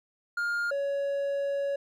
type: tone pair in turn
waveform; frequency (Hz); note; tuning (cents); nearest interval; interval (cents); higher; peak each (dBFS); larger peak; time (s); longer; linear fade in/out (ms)
triangle; 1411 / 560; F6 / C#5; +17 / +18; octave + major third; 1599; first; -25; neither; 0.37-0.71 / 0.71-1.76; second; 5
effects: none